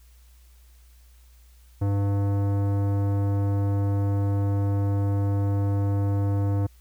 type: tone with tanh clipping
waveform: sine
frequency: 100 Hz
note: G2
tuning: 35 cents sharp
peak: -23 dBFS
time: 1.81-6.67 s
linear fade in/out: 10 ms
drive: 17 dB
effects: added 60 Hz sine -50 dBFS peak until 6.8 s + white hiss -62 dBFS RMS until 6.8 s